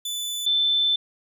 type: tone pair in turn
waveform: sawtooth / sine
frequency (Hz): 3492 / 3531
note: A7 / A7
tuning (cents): -14 / +5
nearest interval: unison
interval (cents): 19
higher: second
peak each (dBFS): -24 / -18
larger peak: second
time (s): 0.05-0.46 / 0.46-0.96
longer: second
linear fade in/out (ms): 5
effects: none